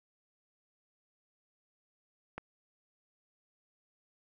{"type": "click", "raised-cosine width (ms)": 0.5, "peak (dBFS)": -24, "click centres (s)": 2.38, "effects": []}